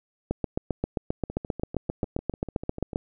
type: two click trains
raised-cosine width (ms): 2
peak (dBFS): -12 / -21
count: 21 / 12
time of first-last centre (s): 0.31-2.959 / 1.3-2.932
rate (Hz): 7.55 / 6.74
effects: none